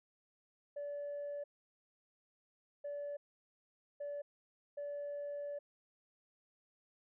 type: tone bursts at uneven times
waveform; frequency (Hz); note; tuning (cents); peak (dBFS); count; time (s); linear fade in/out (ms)
sine; 577; D5; -31; -38; 4; 0.76-1.44 / 2.84-3.17 / 4-4.22 / 4.77-5.59; 10
effects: tanh soft clip ceiling -37 dBFS